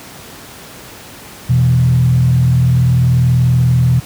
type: tone with frequency modulation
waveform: sine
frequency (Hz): 125.2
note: B2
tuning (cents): +24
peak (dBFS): -7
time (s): 1.49-4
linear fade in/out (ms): 10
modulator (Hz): 40.5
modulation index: 0.66
effects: pink hiss -34 dBFS RMS until 4.05 s + high-pass 80 Hz 12 dB/octave